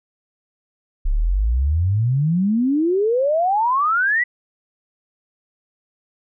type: exponential sweep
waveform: sine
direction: up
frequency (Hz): 32.2 to 2000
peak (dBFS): -15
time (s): 1.05-4.24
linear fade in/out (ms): 10
effects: none